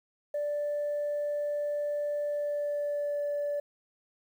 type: tone with pitch glide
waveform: sine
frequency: 586 to 580.6 Hz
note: D5 to D5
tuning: -4 to -20 cents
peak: -27 dBFS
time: 0.34-3.6 s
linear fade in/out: 5 ms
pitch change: -16 cents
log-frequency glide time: 2.24-3.21 s
effects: tanh soft clip ceiling -26 dBFS + 10-bit